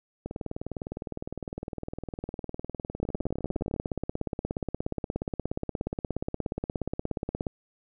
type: two click trains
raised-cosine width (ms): 2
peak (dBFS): -21 / -16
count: 70 / 76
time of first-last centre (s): 0.26-3.763 / 3.03-7.468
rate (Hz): 19.7 / 16.9
effects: none